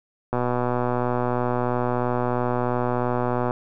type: click train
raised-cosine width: 1 ms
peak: -10 dBFS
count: 392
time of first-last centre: 0.33-3.509 s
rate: 123 Hz
effects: none